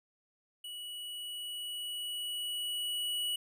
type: tone with level ramp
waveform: square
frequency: 2935 Hz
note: F#7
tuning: 15 cents flat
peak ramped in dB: -42 to -32 dBFS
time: 0.64-3.36 s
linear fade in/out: 5 ms
effects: none